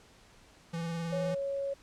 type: tone with vibrato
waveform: square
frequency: 167.1 Hz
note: E3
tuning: 24 cents sharp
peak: -34 dBFS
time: 0.73-1.35 s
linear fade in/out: 10 ms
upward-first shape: sine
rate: 19 Hz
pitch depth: 28 cents each way
type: tone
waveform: sine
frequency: 554 Hz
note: C#5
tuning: 1 cent flat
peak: -31 dBFS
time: 1.12-1.74 s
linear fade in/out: 10 ms
effects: pink hiss -59 dBFS RMS until 1.82 s + low-pass 8000 Hz 12 dB/octave